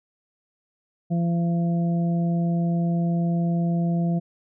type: harmonic tone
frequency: 170.4 Hz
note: F3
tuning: 42 cents flat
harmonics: 1 / 2 / 3 / 4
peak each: -20 / -34 / -39 / -34 dBFS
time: 1.1-4.2 s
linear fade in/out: 20 ms
effects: none